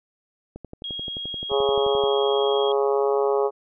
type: click train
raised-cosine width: 2 ms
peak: -23 dBFS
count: 18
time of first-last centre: 0.56-2.038 s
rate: 11.5 Hz
type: tone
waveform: sine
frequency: 3279 Hz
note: G#7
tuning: 23 cents flat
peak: -29 dBFS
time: 0.84-2.72 s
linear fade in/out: 2 ms
type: harmonic tone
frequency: 138.59 Hz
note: C#3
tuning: in tune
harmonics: 3 / 4 / 5 / 6 / 7 / 8 / 9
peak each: -20 / -26 / -31 / -29 / -35 / -32 / -37 dBFS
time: 1.49-3.51 s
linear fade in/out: 50 ms
effects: none